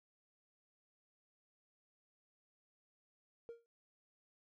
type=tone with exponential decay; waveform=triangle; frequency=466.2 Hz; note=A#4; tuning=in tune; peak=-39 dBFS; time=3.49-3.66 s; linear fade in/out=0 ms; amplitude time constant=35 ms; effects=tanh soft clip ceiling -41 dBFS + MP3 64 kbps